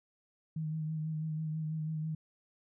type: tone with vibrato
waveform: sine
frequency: 156.6 Hz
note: D#3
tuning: 11 cents sharp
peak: -33 dBFS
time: 0.56-2.15 s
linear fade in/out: 5 ms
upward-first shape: sine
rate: 6.1 Hz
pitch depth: 28 cents each way
effects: none